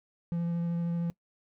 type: tone with vibrato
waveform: triangle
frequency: 170.3 Hz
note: F3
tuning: 43 cents flat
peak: -26 dBFS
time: 0.32-1.1 s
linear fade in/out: 0 ms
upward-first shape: sine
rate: 13 Hz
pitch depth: 10 cents each way
effects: noise-tail reverb RT60 0.1 s tail -21 dB re dry